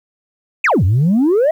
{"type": "exponential two-way sweep", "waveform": "sine", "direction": "down then up", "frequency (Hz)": [2727, 85.9, 660], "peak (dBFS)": -8, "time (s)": [0.64, 1.51], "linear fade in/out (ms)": 5, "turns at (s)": 0.84, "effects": ["tanh soft clip ceiling -8 dBFS", "8-bit"]}